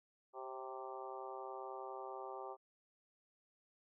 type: harmonic tone with a mistuned harmonic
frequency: 130.3 Hz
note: C3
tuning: 7 cents flat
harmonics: 3 / 4 / 5 / 6 / 7 / 8 / 9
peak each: -50 / -52 / -54 / -50 / -53 / -57 / -53 dBFS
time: 0.33-2.57 s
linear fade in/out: 50 ms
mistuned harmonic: 4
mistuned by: +38 cents
effects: none